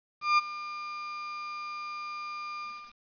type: tone with ADSR envelope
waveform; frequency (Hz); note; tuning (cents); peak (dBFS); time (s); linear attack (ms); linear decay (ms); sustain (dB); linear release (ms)
35% pulse; 1200; D6; +37; -17; 0.21-2.95; 170; 22; -17; 320
effects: resampled to 11025 Hz + 9-bit